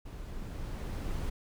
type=noise with level ramp; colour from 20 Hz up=brown; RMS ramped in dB=-43 to -33 dBFS; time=0.05-1.3 s; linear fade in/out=10 ms; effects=none